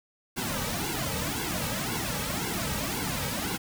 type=noise with flanger; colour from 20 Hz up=pink; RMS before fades=-31 dBFS; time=0.36-3.58 s; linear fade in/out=20 ms; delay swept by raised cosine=1.6 to 2.9 ms; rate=1.9 Hz; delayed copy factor=-1; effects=none